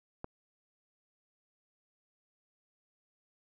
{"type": "click", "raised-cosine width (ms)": 1, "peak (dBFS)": -25, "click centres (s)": 0.244, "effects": []}